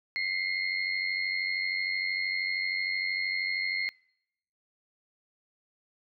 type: tone cluster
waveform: sine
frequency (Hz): 2037 / 2130 / 4253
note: C7 / C7 / C8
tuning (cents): -47 / +30 / +27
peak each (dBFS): -34 / -30 / -36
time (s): 0.16-3.89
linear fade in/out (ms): 0
effects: noise-tail reverb RT60 0.8 s tail -26 dB re dry